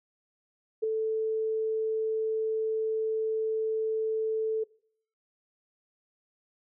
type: tone with ADSR envelope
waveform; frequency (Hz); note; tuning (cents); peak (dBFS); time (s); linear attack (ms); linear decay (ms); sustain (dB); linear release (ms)
sine; 440; A4; 0; -22; 0.82-4.64; 18; 4; -4; 9
effects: noise-tail reverb RT60 0.6 s tail -23 dB re dry